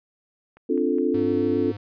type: click train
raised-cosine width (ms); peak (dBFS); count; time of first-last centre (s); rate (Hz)
0.5; -34; 4; 0.57-1.191; 4.83
type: chord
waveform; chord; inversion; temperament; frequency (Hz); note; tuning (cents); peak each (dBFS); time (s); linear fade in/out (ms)
sine; D minor seventh; third; equal; 261.6 / 293.7 / 349.2 / 440; C4 / D4 / F4 / A4; 0 / 0 / 0 / 0; -25; 0.69-1.72; 10
type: tone with vibrato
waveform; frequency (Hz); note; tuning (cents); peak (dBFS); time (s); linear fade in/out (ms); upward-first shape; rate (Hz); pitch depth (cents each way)
square; 102.3; G#2; -26; -34; 1.14-1.77; 5; triangle; 7.4; 21
effects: resampled to 11025 Hz